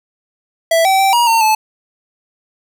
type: tone with pitch steps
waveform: square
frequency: 660 / 769 / 777 / 952 / 910 / 869 Hz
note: E5 / G5 / G5 / A#5 / A#5 / A5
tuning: +2 / -33 / -16 / +36 / -42 / -22 cents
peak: -10 dBFS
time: 0.71-1.55 s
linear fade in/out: 5 ms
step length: 140 ms
effects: none